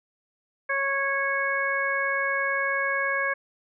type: harmonic tone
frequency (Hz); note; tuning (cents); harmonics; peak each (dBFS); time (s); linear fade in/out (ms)
551; C#5; -11; 1 / 2 / 3 / 4; -31 / -30 / -26 / -30; 0.69-3.34; 10
effects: none